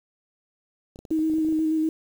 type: clicks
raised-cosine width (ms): 2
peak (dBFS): -29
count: 12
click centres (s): 0.959 / 0.99 / 1.052 / 1.106 / 1.191 / 1.299 / 1.337 / 1.384 / 1.448 / 1.487 / 1.525 / 1.591
type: tone with vibrato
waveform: sine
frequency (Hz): 315.4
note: D#4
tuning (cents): +24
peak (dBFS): -20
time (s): 1.11-1.89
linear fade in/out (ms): 2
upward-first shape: square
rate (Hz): 8.3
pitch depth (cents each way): 17
effects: 8-bit